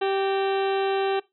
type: harmonic tone with a mistuned harmonic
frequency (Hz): 389.8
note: G4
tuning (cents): -10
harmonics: 1 / 2 / 3 / 4 / 5 / 6 / 7 / 8 / 9 / 10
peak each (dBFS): -23 / -27 / -36 / -37 / -41 / -42 / -38 / -40 / -46 / -42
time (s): 0.01-1.2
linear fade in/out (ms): 10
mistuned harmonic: 5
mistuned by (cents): -100
effects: noise-tail reverb RT60 0.2 s tail -20 dB re dry